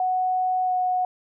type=tone with pitch glide; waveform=sine; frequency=740 to 733.6 Hz; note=F#5 to F#5; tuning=0 to -15 cents; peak=-20 dBFS; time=0-1.05 s; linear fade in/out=2 ms; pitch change=-15 cents; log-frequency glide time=0.64-0.72 s; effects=none